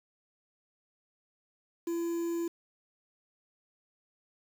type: tone with quantisation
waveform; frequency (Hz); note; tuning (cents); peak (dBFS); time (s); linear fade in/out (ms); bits
triangle; 338.1; E4; +44; -28; 1.87-2.48; 5; 8
effects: none